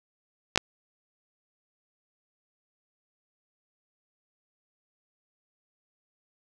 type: clicks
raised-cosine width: 0.2 ms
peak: -3 dBFS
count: 2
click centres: 0.559 / 0.576 s
effects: none